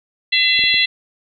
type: harmonic tone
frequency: 676 Hz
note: E5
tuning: 43 cents sharp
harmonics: 3 / 4 / 5 / 6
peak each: -18 / -18 / -18 / -18 dBFS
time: 0.32-0.86 s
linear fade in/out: 10 ms
type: clicks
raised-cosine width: 2 ms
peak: -21 dBFS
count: 3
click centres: 0.592 / 0.639 / 0.742 s
effects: none